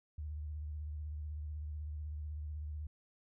sine tone with vibrato, 75.5 Hz, D2, 48 cents sharp, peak -39 dBFS, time 0.18-2.87 s, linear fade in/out 5 ms, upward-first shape sine, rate 16 Hz, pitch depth 64 cents each way, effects none

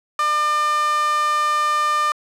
sawtooth tone with high-pass filter, 600 Hz, D5, 37 cents sharp, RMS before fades -19 dBFS, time 0.19-2.12 s, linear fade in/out 2 ms, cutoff 1200 Hz, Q 4.6, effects low-pass 11000 Hz 12 dB/octave

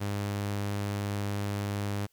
sawtooth tone, 101.5 Hz, G#2, 39 cents flat, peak -26 dBFS, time 0-2.07 s, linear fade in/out 20 ms, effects white hiss -71 dBFS RMS until 2.12 s

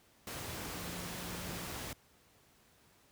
sine tone in noise, 177 Hz, F3, 23 cents sharp, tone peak -47 dBFS, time 0.76-1.65 s, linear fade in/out 2 ms, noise pink, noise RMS -42 dBFS, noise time 0.27-1.93 s, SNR -8 dB, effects pink hiss -66 dBFS RMS until 3.11 s + high-pass 60 Hz 12 dB/octave

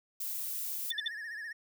violet noise, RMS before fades -37 dBFS, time 0.2-0.91 s, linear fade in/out 5 ms
sine tone bursts, 3520 Hz, A7, in tune, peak -29 dBFS, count 3, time 0.9-1.081 s, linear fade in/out 5 ms, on 23 ms, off 56 ms
triangle tone with vibrato, 1770 Hz, A6, 10 cents sharp, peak -37 dBFS, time 0.91-1.53 s, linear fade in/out 10 ms, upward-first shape sine, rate 15 Hz, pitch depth 97 cents each way
effects none

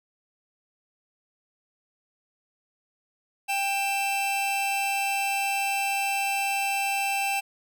45% pulse tone pair together, 789.6 / 2666 Hz, G5 / E7, +12 / +19 cents, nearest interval octave + major sixth, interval 2107 cents, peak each -27 / -28 dBFS, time 3.48-7.41 s, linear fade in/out 20 ms, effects none

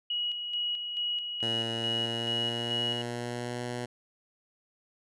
sine tone with tremolo, 2908 Hz, F#7, 31 cents flat, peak -28 dBFS, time 0.1-3.02 s, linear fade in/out 5 ms, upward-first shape square, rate 2.3 Hz, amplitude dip 45%
10% pulse tone with pitch glide, 114.6 to 122.12 Hz, A#2 to B2, -29 to -19 cents, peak -25 dBFS, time 1.42-3.86 s, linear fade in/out 10 ms, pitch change +110 cents, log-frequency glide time 1.72-3.63 s
effects resampled to 24000 Hz

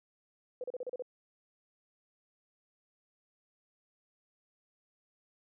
sine tone bursts, 501 Hz, B4, 25 cents sharp, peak -35 dBFS, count 7, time 0.61-1.023 s, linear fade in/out 2 ms, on 29 ms, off 35 ms, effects none

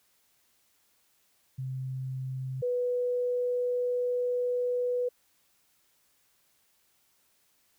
sine tone pair in turn, 130.8 / 492.8 Hz, C3 / B4, 0 / -4 cents, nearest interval octave + major seventh, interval 2296 cents, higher second, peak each -32 / -26 dBFS, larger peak second, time 1.58-2.62 / 2.62-5.09 s, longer second, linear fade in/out 10 ms, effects white hiss -69 dBFS RMS until 7.78 s

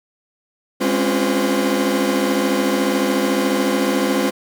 40% pulse tone cluster, 204.5 / 264.9 / 278.8 / 350.9 / 508 Hz, G#3 / C4 / C#4 / F4 / B4, -26 / +22 / +10 / +8 / +49 cents, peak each -22 dBFS, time 0.8-4.31 s, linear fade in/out 20 ms, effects none

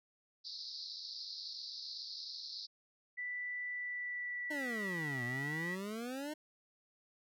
pink band-pass noise, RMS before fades -46 dBFS, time 0.44-2.67 s, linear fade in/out 20 ms, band 4000 to 5200 Hz, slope 96 dB/octave
sine tone with pitch glide, 1975.5 to 1949.4 Hz, B6 to B6, 0 to -23 cents, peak -38 dBFS, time 3.17-5.76 s, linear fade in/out 20 ms, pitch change -23 cents, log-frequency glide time 3.68-4.83 s
25% pulse exponential two-way sweep, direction down then up, 311.1 to 119.1 to 311.1 Hz, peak -36 dBFS, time 4.5-6.34 s, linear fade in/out 10 ms, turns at 5.24 s
effects none

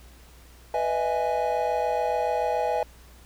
triangle chord, E major seventh, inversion second, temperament equal with one note detuned, 493.9 / 612.3 / 659.3 / 830.6 Hz, B4 / D#5 / E5 / G#5, 0 / -28 / 0 / 0 cents, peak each -27 / -28 / -27 / -25 dBFS, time 0.74-2.83 s, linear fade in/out 2 ms, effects added 60 Hz sine -49 dBFS peak until 3.25 s + pink hiss -54 dBFS RMS until 3.25 s

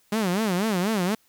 sawtooth tone with vibrato, 198.6 Hz, G3, 23 cents sharp, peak -18 dBFS, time 0.12-1.15 s, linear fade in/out 5 ms, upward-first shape sine, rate 4.1 Hz, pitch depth 220 cents each way, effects white hiss -63 dBFS RMS until 1.28 s

